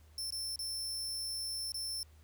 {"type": "tone with dropouts", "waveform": "sawtooth", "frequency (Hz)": 5350, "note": "E8", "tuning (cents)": 25, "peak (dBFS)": -34, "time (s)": [0.18, 2.03], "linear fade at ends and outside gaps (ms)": 1, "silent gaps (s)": [[0.305, 0.323], [0.559, 0.591], [1.72, 1.743]], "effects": ["added 77 Hz sine -57 dBFS peak until 2.23 s", "pink hiss -68 dBFS RMS until 2.23 s"]}